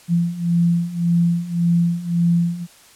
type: beating tone pair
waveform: sine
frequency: 170 / 171.8 Hz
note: F3 / F3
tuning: -46 / -28 cents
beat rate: 1.8 Hz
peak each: -20 / -17 dBFS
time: 0.08-2.67 s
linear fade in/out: 50 ms
effects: white hiss -48 dBFS RMS until 2.95 s + low-pass 11000 Hz 12 dB/octave